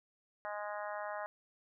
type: harmonic tone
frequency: 207.7 Hz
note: G#3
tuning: in tune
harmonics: 3 / 4 / 5 / 6 / 7 / 8 / 9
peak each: -42 / -44 / -46 / -48 / -49 / -50 / -51 dBFS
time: 0.45-1.26 s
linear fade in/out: 0 ms
effects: none